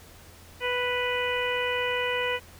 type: harmonic tone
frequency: 493.9 Hz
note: B4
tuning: in tune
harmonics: 1 / 2 / 3 / 4 / 5 / 6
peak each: -29 / -33 / -35 / -32 / -33 / -34 dBFS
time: 0.6-2.4 s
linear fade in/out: 50 ms
effects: added 85 Hz sine -52 dBFS peak until 2.59 s + pink hiss -51 dBFS RMS until 2.59 s